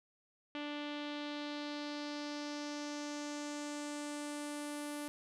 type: tone with low-pass filter sweep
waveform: sawtooth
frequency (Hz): 293.7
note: D4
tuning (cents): 0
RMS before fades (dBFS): -42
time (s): 0.55-5.08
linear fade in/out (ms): 0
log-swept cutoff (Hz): 3100 to 11000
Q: 2.6
effects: none